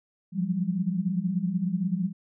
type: tone cluster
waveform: sine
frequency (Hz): 171.9 / 182.4 / 198.5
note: F3 / F#3 / G3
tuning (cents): -27 / -24 / +22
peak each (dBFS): -29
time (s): 0.32-2.13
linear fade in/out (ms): 50
effects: none